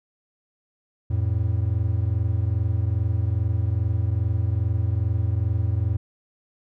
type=tone pair together; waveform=triangle; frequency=87.31 / 109.74 Hz; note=F2 / A2; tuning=0 / -4 cents; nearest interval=major third; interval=396 cents; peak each=-21 dBFS; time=1.1-5.97 s; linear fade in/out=10 ms; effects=none